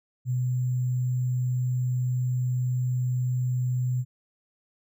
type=tone with sample-and-hold; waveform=sine; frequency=125.9 Hz; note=B2; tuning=34 cents sharp; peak=-23 dBFS; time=0.25-4.05 s; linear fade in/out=50 ms; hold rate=7350 Hz; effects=none